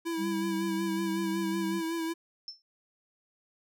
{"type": "tone with vibrato", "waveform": "square", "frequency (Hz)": 329.6, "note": "E4", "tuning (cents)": 0, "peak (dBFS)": -31, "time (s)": [0.05, 2.14], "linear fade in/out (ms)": 20, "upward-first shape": "sine", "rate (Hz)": 5.4, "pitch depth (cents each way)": 34}
{"type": "tone with pitch glide", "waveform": "sine", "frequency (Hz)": [196.7, 193.77], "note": ["G3", "G3"], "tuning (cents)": [6, -20], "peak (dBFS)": -32, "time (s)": [0.17, 1.82], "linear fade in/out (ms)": 50, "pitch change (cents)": -26, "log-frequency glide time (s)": [0.39, 0.46]}
{"type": "tone with exponential decay", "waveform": "sine", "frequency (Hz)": 5330, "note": "E8", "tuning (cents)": 18, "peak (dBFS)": -34, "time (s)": [2.48, 2.62], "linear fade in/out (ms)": 1, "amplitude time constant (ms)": 30}
{"effects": []}